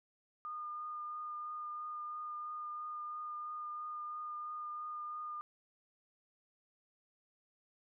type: tone with vibrato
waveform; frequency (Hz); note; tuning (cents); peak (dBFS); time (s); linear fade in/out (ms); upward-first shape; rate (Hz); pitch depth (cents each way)
sine; 1216; D#6; -40; -40; 0.45-5.41; 0; triangle; 3; 15
effects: none